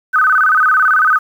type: tone with vibrato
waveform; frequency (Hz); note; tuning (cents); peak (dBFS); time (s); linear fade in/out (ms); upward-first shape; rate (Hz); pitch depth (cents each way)
sine; 1378; F6; -24; -8; 0.13-1.19; 20; square; 18; 170
effects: 7-bit